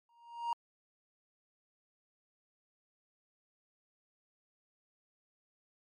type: tone with exponential growth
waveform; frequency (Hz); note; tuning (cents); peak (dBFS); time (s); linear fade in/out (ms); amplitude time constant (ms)
triangle; 939; A#5; +12; -27; 0.09-0.53; 2; 94
effects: MP3 48 kbps